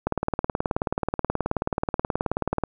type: click train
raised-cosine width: 1 ms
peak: -9 dBFS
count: 49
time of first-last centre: 0.07-2.637 s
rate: 18.7 Hz
effects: none